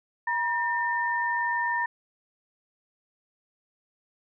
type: tone pair together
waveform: sine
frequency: 955 / 1806.7 Hz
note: A#5 / A6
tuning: +42 / +45 cents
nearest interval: major seventh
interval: 1103 cents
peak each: -27 dBFS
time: 0.27-1.86 s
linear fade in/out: 5 ms
effects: none